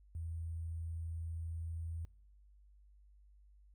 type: tone with sample-and-hold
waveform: sine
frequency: 82.41 Hz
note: E2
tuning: in tune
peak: -39 dBFS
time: 0.15-2.05 s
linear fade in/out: 0 ms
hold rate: 8820 Hz
effects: noise-tail reverb RT60 0.9 s tail -24 dB re dry + added 50 Hz sine -60 dBFS peak until 3.74 s